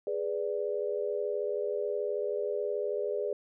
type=chord; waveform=sine; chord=G# diminished; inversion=none; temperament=equal; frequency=415.3 / 493.9 / 587.3 Hz; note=G#4 / B4 / D5; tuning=0 / 0 / 0 cents; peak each=-32 / -35 / -35 dBFS; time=0.07-3.33 s; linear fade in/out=2 ms; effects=none